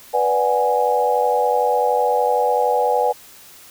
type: chord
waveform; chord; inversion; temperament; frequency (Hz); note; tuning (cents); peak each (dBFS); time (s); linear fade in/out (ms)
sine; G# half-diminished seventh; first; equal; 493.9 / 587.3 / 740 / 830.6; B4 / D5 / F#5 / G#5; 0 / 0 / 0 / 0; -19 / -23 / -22 / -19; 0.13-3.13; 20
effects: white hiss -44 dBFS RMS until 3.7 s